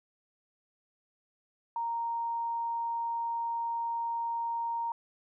sine tone, 930 Hz, A#5, 4 cents flat, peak -30 dBFS, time 1.76-4.92 s, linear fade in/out 2 ms, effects none

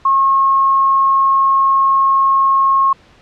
sine tone, 1084 Hz, C#6, 39 cents flat, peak -9 dBFS, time 0.05-2.93 s, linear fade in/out 5 ms, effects pink hiss -47 dBFS RMS until 3.21 s + low-pass 4000 Hz 12 dB/octave

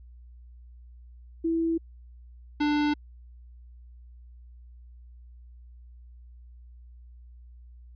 sine / square tone pair in turn, 329.6 / 296 Hz, E4 / D4, 0 / +14 cents, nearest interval major second, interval 186 cents, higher first, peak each -23 dBFS, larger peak neither, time 1.44-1.78 / 2.6-2.94 s, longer neither, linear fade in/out 10 ms, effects added 60 Hz sine -46 dBFS peak until 7.95 s + resampled to 11025 Hz

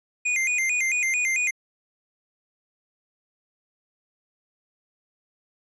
square tone with vibrato, 2272 Hz, C#7, 42 cents sharp, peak -22 dBFS, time 0.25-1.51 s, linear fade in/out 10 ms, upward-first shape square, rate 4.5 Hz, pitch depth 140 cents each way, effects resampled to 22050 Hz

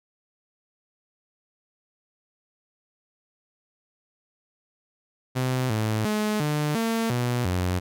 sawtooth tone with pitch steps, 128.3 / 109 / 212.5 / 149.7 / 227 / 122.3 / 90.6 Hz, C3 / A2 / G#3 / D3 / A#3 / B2 / F#2, -34 / -16 / +40 / +33 / -46 / -16 / -36 cents, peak -19 dBFS, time 5.35-7.8 s, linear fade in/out 20 ms, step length 350 ms, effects none

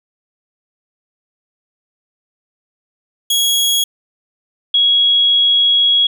sawtooth / sine tone pair in turn, 3322 / 3322 Hz, G#7 / G#7, 0 / 0 cents, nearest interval unison, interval 0 cents, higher neither, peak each -9 dBFS, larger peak neither, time 3.3-3.84 / 4.74-6.07 s, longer second, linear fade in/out 5 ms, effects none

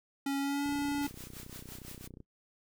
square tone with pitch glide, 277.2 to 285.8 Hz, C#4 to D4, 0 to -47 cents, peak -31 dBFS, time 0.26-1.07 s, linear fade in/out 5 ms, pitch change +53 cents, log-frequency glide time 0.39-0.66 s
click train, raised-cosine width 3 ms, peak -35 dBFS, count 49, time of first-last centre 0.66-2.203 s, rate 31.1 Hz
white noise with tremolo, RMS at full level -47 dBFS, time 1.01-2.08 s, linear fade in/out 20 ms, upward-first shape sine, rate 5.9 Hz, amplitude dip 75%
effects noise-tail reverb RT60 0.1 s tail -22 dB re dry

